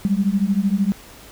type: beating tone pair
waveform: sine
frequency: 191.6 / 204.6 Hz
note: G3 / G#3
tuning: -39 / -26 cents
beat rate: 13 Hz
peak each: -19 dBFS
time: 0.05-0.92 s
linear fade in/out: 0 ms
effects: pink hiss -43 dBFS RMS until 1.31 s